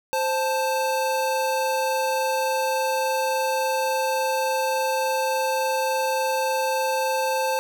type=tone pair together; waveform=square; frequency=523.3 / 880 Hz; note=C5 / A5; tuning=0 / 0 cents; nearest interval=major sixth; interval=900 cents; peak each=-25 dBFS; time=0.13-7.59 s; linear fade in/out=0 ms; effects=none